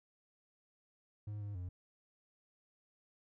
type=tone with pitch steps; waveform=triangle; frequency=104.7 / 102.4 / 89.9 Hz; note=G#2 / G#2 / F#2; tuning=+15 / -24 / -49 cents; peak=-38 dBFS; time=1.27-1.69 s; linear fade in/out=5 ms; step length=140 ms; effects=none